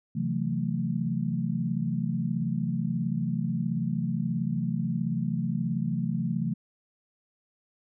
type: chord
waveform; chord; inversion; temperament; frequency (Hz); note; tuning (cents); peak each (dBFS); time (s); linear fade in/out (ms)
sine; F# half-diminished seventh; second; just; 133.2 / 166.5 / 185 / 222; C3 / E3 / F#3 / A3; +31 / +18 / 0 / +16; -32 / -30 / -33 / -31; 0.15-6.54; 10
effects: none